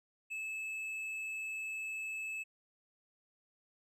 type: tone with tanh clipping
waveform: sine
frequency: 2607 Hz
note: E7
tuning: 20 cents flat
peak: -39 dBFS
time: 0.3-2.44 s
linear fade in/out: 20 ms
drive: 6 dB
effects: none